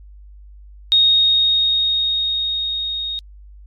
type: tone with level ramp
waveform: sine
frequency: 3729 Hz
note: A#7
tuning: in tune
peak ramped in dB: -9 to -22 dBFS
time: 0.92-3.19 s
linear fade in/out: 0 ms
effects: added 50 Hz sine -38 dBFS peak until 3.66 s + MP3 64 kbps